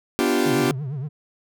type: chord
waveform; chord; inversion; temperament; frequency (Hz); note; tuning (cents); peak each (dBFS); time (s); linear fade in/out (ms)
40% pulse; G dominant seventh; first; equal; 246.9 / 293.7 / 349.2 / 392; B3 / D4 / F4 / G4; 0 / 0 / 0 / 0; -23; 0.19-0.71; 0
type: tone with vibrato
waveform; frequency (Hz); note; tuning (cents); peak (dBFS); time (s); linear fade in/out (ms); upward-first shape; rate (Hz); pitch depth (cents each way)
triangle; 139.3; C#3; +9; -24; 0.45-1.09; 20; triangle; 8.7; 210
effects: none